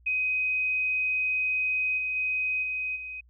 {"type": "tone with level steps", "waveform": "sine", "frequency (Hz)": 2515, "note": "D#7", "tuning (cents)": 18, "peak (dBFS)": [-24, -27, -25, -28, -35], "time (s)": [0.06, 3.21], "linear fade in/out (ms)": 10, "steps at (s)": [1.97, 2.15, 2.62, 2.95], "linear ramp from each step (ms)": 20, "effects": ["added 60 Hz sine -55 dBFS peak until 3.29 s"]}